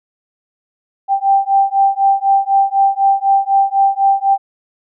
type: beating tone pair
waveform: sine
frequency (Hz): 784 / 788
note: G5 / G5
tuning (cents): 0 / +9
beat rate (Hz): 4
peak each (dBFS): -13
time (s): 1.08-4.38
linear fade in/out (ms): 50
effects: none